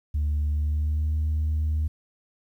sine tone with pitch glide, 74.3 to 77.14 Hz, D2 to D#2, +21 to -14 cents, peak -20 dBFS, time 0.14-1.88 s, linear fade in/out 10 ms, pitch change +65 cents, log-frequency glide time 0.5-1.16 s, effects tanh soft clip ceiling -20 dBFS + 10-bit

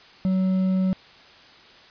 triangle tone with hard clipping, 187.6 Hz, F#3, 24 cents sharp, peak -20 dBFS, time 0.25-0.93 s, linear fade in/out 0 ms, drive 7 dB, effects white hiss -49 dBFS RMS until 1.9 s + resampled to 11025 Hz

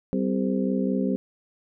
harmonic tone with a mistuned harmonic, 64.7 Hz, C2, 19 cents flat, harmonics 3 / 4 / 5 / 6 / 7 / 8, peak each -25 / -26 / -39 / -31 / -40 / -32 dBFS, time 0.13-1.16 s, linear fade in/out 0 ms, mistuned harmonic 6, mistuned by +60 cents, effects none

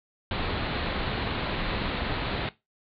pink low-pass noise, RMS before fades -30 dBFS, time 0.31-2.49 s, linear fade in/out 2 ms, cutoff 4300 Hz, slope 96 dB/octave, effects noise-tail reverb RT60 0.2 s tail -17 dB re dry

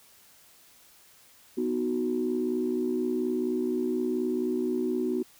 sine chord, B major, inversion none, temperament equal, 246.9 / 311.1 / 370 Hz, B3 / D#4 / F#4, 0 / 0 / 0 cents, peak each -29 / -32 / -28 dBFS, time 1.57-5.23 s, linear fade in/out 10 ms, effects tanh soft clip ceiling -17 dBFS + white hiss -57 dBFS RMS until 5.39 s

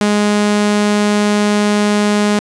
sawtooth tone, 207.7 Hz, G#3, in tune, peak -7 dBFS, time 0.01-2.39 s, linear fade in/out 0 ms, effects resampled to 22050 Hz + 8-bit

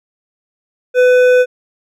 triangle tone with hard clipping, 500 Hz, B4, 21 cents sharp, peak -8 dBFS, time 0.94-1.46 s, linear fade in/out 50 ms, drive 13 dB, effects none

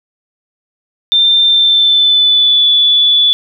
sine tone with pitch glide, 3583 to 3453 Hz, A7 to A7, +31 to -33 cents, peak -6 dBFS, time 1.12-3.33 s, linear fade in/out 0 ms, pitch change -64 cents, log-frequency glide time 1.45-2.66 s, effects none

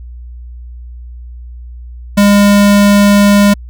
square tone, 203.1 Hz, G#3, 38 cents flat, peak -5 dBFS, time 2.17-3.54 s, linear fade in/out 10 ms, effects added 60 Hz sine -26 dBFS peak until 3.69 s

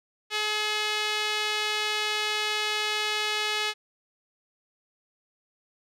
sawtooth tone with band-pass filter, 424.6 Hz, G#4, 38 cents sharp, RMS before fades -28 dBFS, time 0.3-3.74 s, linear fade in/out 50 ms, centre 3200 Hz, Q 1.3, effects none

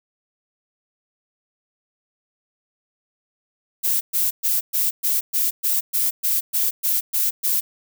violet noise bursts, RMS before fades -20 dBFS, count 13, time 3.83-7.61 s, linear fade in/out 20 ms, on 180 ms, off 120 ms, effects none

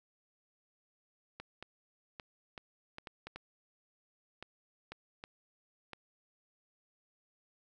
clicks, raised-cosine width 0.3 ms, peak -28 dBFS, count 12, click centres 1.4 / 1.626 / 2.198 / 2.578 / 2.984 / 3.072 / 3.27 / 3.36 / 4.426 / 4.92 / 5.239 / 5.933 s, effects none

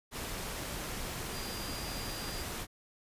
sine tone in noise, 4804 Hz, D8, 38 cents sharp, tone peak -45 dBFS, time 1.31-2.46 s, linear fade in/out 50 ms, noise pink, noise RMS -39 dBFS, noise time 0.11-2.67 s, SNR -9 dB, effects resampled to 32000 Hz

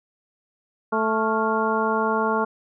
harmonic tone with a mistuned harmonic, 220 Hz, A3, in tune, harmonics 1 / 2 / 3 / 4 / 5 / 6, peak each -27 / -25 / -29 / -26 / -26 / -28 dBFS, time 0.92-2.45 s, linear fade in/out 10 ms, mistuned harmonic 6, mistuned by +95 cents, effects none

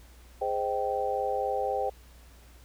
sine chord, Ab major seventh, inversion none, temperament just, 415.3 / 519.1 / 623 / 778.7 Hz, Ab4 / C5 / Eb5 / G5, 0 / -14 / +2 / -12 cents, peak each -34 / -31 / -36 / -30 dBFS, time 0.41-1.9 s, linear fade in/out 10 ms, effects added 60 Hz sine -51 dBFS peak until 2.64 s + pink hiss -58 dBFS RMS until 2.64 s

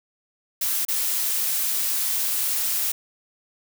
blue noise with dropouts, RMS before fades -24 dBFS, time 0.61-2.92 s, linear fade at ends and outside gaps 5 ms, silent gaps 0.851-0.883 s, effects none

